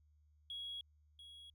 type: tone with echo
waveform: triangle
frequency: 3322 Hz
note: G#7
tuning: in tune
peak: -40 dBFS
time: 0.5-0.81 s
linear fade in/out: 2 ms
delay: 690 ms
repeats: 1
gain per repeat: -12 dB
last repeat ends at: 1.5 s
effects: tanh soft clip ceiling -40 dBFS + added 75 Hz sine -67 dBFS peak until 1.54 s